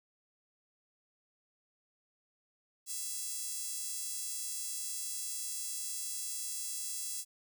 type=tone with high-pass filter; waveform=5% pulse; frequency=669 Hz; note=E5; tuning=25 cents sharp; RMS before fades=-39 dBFS; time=2.86-7.25 s; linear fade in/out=50 ms; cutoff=9900 Hz; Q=0.79; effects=none